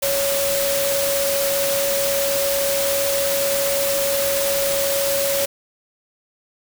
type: tone in noise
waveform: sine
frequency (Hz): 557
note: C#5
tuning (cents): +8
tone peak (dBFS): -20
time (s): 0.02-5.46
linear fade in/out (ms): 10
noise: white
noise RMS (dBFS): -23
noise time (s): 0.02-5.46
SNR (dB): 0
effects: none